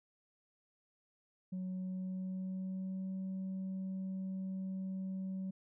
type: tone with pitch glide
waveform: sine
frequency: 185 to 189.54 Hz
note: F#3 to F#3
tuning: 0 to +42 cents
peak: -35 dBFS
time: 1.52-5.51 s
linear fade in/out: 10 ms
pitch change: +42 cents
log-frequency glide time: 1.66-3.13 s
effects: tanh soft clip ceiling -36 dBFS